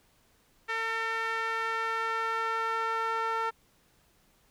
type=tone with band-pass filter sweep; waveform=sawtooth; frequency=451.4 Hz; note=A4; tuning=44 cents sharp; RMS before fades=-31 dBFS; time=0.68-3.51 s; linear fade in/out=20 ms; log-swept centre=1800 to 1200 Hz; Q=2.4; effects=pink hiss -66 dBFS RMS until 4.5 s